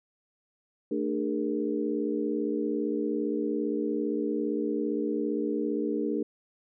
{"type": "tone cluster", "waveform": "sine", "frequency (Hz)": [224, 299.1, 409.4, 467], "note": ["A3", "D4", "G#4", "A#4"], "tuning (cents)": [31, 32, -25, 3], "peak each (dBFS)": [-33, -30, -32, -34], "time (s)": [0.91, 6.23], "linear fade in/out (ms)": 5, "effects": []}